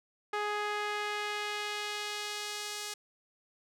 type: tone with band-pass filter sweep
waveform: sawtooth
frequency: 416.9 Hz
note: G#4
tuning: 7 cents sharp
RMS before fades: -36 dBFS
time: 0.33-2.94 s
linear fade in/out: 5 ms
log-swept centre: 1300 to 6200 Hz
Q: 0.83
effects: none